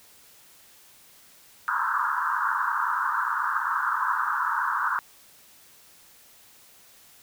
pink band-pass noise, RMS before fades -26 dBFS, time 1.68-4.99 s, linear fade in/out 0 ms, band 930 to 1600 Hz, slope 96 dB/octave, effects white hiss -54 dBFS RMS until 7.22 s

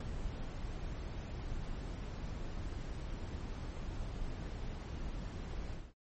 brown noise with ADSR envelope, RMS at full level -35 dBFS, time 0-5.94 s, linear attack 6 ms, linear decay 14 ms, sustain -6 dB, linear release 230 ms, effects MP3 32 kbps

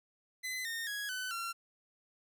sawtooth tone with pitch steps, 2024 / 1834.7 / 1663.1 / 1507.6 / 1366.6 Hz, B6 / A#6 / G#6 / F#6 / F6, +42 / -28 / +2 / +32 / -38 cents, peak -33 dBFS, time 0.43-1.53 s, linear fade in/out 20 ms, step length 220 ms, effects none

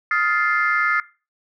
sine chord, F dominant seventh, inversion third, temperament just, 1257.2 / 1396.9 / 1746.1 / 2095 Hz, Eb6 / F6 / A6 / C7, +18 / 0 / -14 / +2 cents, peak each -22 dBFS, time 0.11-1 s, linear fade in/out 2 ms, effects noise-tail reverb RT60 0.3 s tail -17 dB re dry + tanh soft clip ceiling -8 dBFS

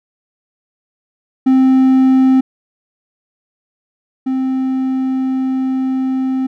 triangle tone pair in turn, 261.9 / 261.9 Hz, C4 / C4, +2 / +2 cents, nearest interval unison, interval 0 cents, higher neither, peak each -5 / -12 dBFS, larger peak first, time 1.46-2.41 / 4.26-6.47 s, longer second, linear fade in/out 10 ms, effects none

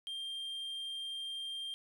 triangle tone, 3186 Hz, G7, 27 cents sharp, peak -37 dBFS, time 0.07-1.74 s, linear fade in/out 0 ms, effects none

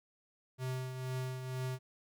square tone with tremolo, 129 Hz, C3, 24 cents flat, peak -35 dBFS, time 0.58-1.79 s, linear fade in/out 50 ms, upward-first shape triangle, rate 2.1 Hz, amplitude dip 55%, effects none

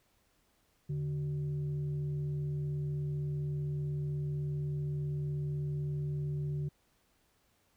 sine tone with frequency modulation, 146.1 Hz, D3, 9 cents flat, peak -32 dBFS, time 0.89-6.69 s, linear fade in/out 10 ms, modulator 228 Hz, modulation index 0.34, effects pink hiss -72 dBFS RMS until 7.76 s

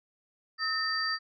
sine tone cluster, 1282 / 1818 / 4679 Hz, E6 / A#6 / D8, -49 / -44 / -7 cents, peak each -34 / -32 / -31 dBFS, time 0.58-1.19 s, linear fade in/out 50 ms, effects none

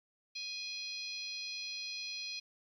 harmonic tone, 830.6 Hz, G#5, in tune, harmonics 3 / 4 / 5 / 6 / 7, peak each -44 / -50 / -42 / -48 / -53 dBFS, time 0.35-2.4 s, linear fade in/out 10 ms, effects 12-bit

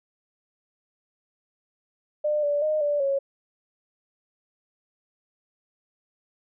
sine tone with pitch steps, 600 / 581 / 615 / 584 / 551 Hz, D5 / D5 / D#5 / D5 / C#5, +37 / -19 / -20 / -10 / -11 cents, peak -21 dBFS, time 2.24-3.19 s, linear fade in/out 10 ms, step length 190 ms, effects none

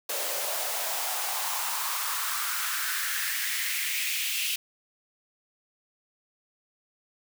white noise with high-pass filter sweep, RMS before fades -30 dBFS, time 0.09-4.56 s, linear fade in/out 5 ms, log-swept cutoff 510 to 2800 Hz, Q 3.7, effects none

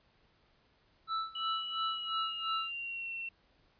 square tone with tremolo, 1318.5 Hz, E6, in tune, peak -32 dBFS, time 1.07-2.72 s, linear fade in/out 50 ms, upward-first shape sine, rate 2.9 Hz, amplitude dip 90%
sine tone with pitch glide, 2939 to 2711 Hz, F#7 to E7, -12 to +48 cents, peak -37 dBFS, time 1.35-3.29 s, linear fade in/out 5 ms, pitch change -140 cents, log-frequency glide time 1.86-3.12 s
effects pink hiss -69 dBFS RMS until 3.79 s + resampled to 11025 Hz

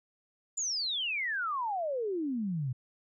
sine exponential sweep, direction down, 7200 to 120 Hz, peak -30 dBFS, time 0.57-2.73 s, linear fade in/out 10 ms, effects none

